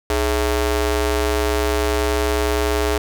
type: ring-modulated tone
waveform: sawtooth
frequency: 241.5 Hz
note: B3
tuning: 39 cents flat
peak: -10 dBFS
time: 0.1-2.98 s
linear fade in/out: 2 ms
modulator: 176 Hz
effects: none